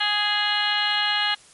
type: harmonic tone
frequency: 415.3 Hz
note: G#4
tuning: in tune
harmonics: 2 / 3 / 4 / 5 / 6 / 7 / 8 / 9 / 10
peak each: -28 / -32 / -26 / -30 / -36 / -25 / -29 / -36 / -29 dBFS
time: 0-1.35 s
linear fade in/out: 10 ms
effects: white hiss -51 dBFS RMS until 1.53 s + MP3 48 kbps